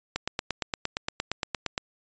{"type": "click train", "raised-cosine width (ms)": 0.2, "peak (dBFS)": -10, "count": 15, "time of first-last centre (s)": [0.16, 1.778], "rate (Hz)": 8.65, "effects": ["resampled to 16000 Hz"]}